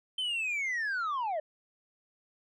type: linear sweep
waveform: sine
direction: down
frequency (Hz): 3111 to 587.3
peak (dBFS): -27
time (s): 0.18-1.4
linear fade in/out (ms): 5
effects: tanh soft clip ceiling -29 dBFS